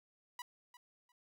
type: tone with echo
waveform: sawtooth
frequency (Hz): 979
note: B5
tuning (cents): -15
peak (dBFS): -39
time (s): 0.39-0.42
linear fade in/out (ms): 2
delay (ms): 350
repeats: 2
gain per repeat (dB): -14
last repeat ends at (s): 1.12
effects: none

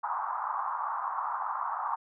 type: band-pass noise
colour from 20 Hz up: white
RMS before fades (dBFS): -33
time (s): 0.03-1.96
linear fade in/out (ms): 10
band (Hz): 830 to 1200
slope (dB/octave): 48
effects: none

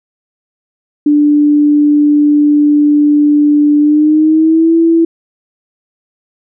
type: tone with pitch glide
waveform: sine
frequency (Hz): 294.7 to 330.8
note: D4 to E4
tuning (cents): +6 to +6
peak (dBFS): -5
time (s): 1.06-5.05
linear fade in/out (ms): 5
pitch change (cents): +200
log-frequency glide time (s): 3.79-4.75
effects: none

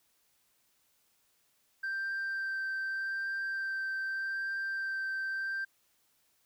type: tone with vibrato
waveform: sine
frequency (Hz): 1568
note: G6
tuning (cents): 0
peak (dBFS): -30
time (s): 1.83-5.65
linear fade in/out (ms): 10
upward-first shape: sine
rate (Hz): 0.83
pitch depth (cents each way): 10
effects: tanh soft clip ceiling -31 dBFS + white hiss -72 dBFS RMS until 6.45 s

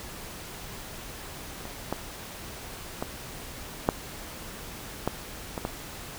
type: clicks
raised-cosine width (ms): 1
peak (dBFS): -24 / -13 / -15 / -6 / -11 / -17 / -14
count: 7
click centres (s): 1.654 / 1.926 / 3.025 / 3.889 / 5.076 / 5.578 / 5.651
effects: pink hiss -41 dBFS RMS until 6.18 s

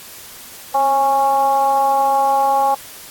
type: tone with frequency modulation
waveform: sine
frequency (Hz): 823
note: G#5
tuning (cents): -16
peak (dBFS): -12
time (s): 0.74-2.75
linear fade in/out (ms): 10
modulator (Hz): 279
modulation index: 0.66
effects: white hiss -37 dBFS RMS until 3.1 s + AAC 64 kbps

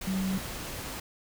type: tone in noise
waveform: sine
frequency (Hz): 190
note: F#3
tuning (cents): +46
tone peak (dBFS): -27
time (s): 0.07-0.38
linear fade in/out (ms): 5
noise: pink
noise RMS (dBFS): -38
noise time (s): 0.01-1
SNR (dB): +8
effects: none

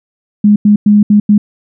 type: tone bursts at uneven times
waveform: sine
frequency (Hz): 207.6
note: G#3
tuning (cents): 0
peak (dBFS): -3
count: 5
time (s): 0.44-0.56 / 0.65-0.76 / 0.86-1.03 / 1.1-1.2 / 1.29-1.38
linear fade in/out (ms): 5
effects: none

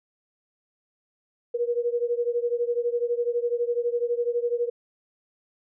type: beating tone pair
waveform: sine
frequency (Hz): 473.6 / 485.6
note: A#4 / B4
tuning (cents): +27 / -29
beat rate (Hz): 12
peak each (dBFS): -25 / -27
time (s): 1.54-4.7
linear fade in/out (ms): 10
effects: none

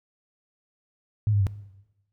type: tone with pitch steps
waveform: sine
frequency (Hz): 106.3 / 101.56 / 97.03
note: G#2 / G#2 / G2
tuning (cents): +41 / -38 / -17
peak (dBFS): -19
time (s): 1.27-1.468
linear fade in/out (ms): 0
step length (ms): 66
effects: noise-tail reverb RT60 1.0 s tail -17 dB re dry

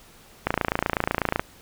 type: click train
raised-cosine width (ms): 0.5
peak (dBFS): -6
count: 27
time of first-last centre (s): 0.47-1.395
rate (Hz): 28.1
effects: pink hiss -51 dBFS RMS until 1.61 s

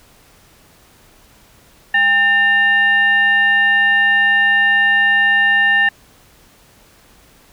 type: tone with frequency modulation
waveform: sine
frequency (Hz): 1800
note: A6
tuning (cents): +39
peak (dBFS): -10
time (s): 1.94-5.89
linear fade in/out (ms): 5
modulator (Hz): 998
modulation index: 0.53
effects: pink hiss -49 dBFS RMS until 7.52 s

